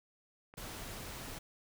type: clicks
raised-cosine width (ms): 0.5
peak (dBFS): -38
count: 2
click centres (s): 0.539 / 0.58
type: noise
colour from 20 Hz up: pink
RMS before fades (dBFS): -45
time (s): 0.57-1.39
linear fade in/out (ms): 10
effects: none